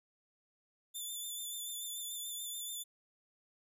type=tone with vibrato; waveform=10% pulse; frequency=3520 Hz; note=A7; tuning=in tune; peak=-33 dBFS; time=0.94-2.84 s; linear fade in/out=20 ms; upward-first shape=sine; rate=6.9 Hz; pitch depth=35 cents each way; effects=none